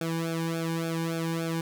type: tone with flanger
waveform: sawtooth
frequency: 164.81 Hz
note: E3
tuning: in tune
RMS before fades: -30 dBFS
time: 0.01-1.61 s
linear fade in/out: 2 ms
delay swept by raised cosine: 1 to 1.54 ms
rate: 3.5 Hz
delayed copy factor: -0.95
effects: none